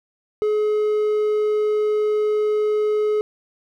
triangle tone, 424.2 Hz, G#4, 37 cents sharp, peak -15 dBFS, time 0.42-3.21 s, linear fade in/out 0 ms, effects none

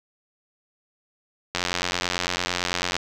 click train, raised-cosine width 0.2 ms, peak -6 dBFS, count 127, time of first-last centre 1.55-2.966 s, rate 89 Hz, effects none

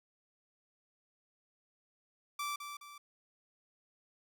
sawtooth tone with echo, 1166 Hz, D6, 13 cents flat, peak -32 dBFS, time 2.39-2.56 s, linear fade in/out 5 ms, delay 210 ms, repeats 2, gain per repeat -7 dB, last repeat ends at 2.98 s, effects none

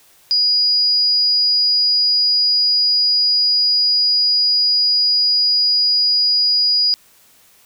sine tone, 4900 Hz, D#8, 27 cents flat, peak -12 dBFS, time 0.31-6.94 s, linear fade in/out 0 ms, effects white hiss -51 dBFS RMS until 7.65 s

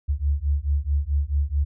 sine beating tone pair, 69.6 / 74.2 Hz, C#2 / D2, +8 / +18 cents, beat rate 4.6 Hz, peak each -23 dBFS, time 0.08-1.65 s, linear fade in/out 20 ms, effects none

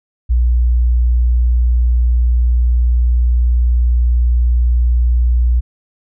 sine tone, 60.1 Hz, B1, 46 cents flat, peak -9 dBFS, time 0.29-5.61 s, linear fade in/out 20 ms, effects none

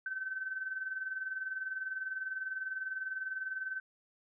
sine tone with tremolo, 1535 Hz, G6, 37 cents flat, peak -33 dBFS, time 0.06-3.8 s, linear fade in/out 2 ms, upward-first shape sine, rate 20 Hz, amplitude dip 65%, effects none

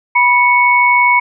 sine tone pair together, 978.8 / 2217 Hz, B5 / C#7, -16 / 0 cents, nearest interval octave + major second, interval 1416 cents, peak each -10 dBFS, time 0.15-1.2 s, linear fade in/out 10 ms, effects none

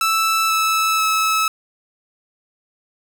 sawtooth tone with pitch steps, 1318.5 / 1308.6 / 1298.8 Hz, E6 / E6 / E6, 0 / -13 / -26 cents, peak -12 dBFS, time 0.01-1.48 s, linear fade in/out 2 ms, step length 490 ms, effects none

